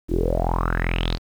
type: tone with low-pass filter sweep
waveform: sawtooth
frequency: 42.55 Hz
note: F1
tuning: 44 cents flat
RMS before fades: -22 dBFS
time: 0.08-1.19 s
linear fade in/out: 50 ms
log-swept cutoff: 310 to 4700 Hz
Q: 7.8
effects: 8-bit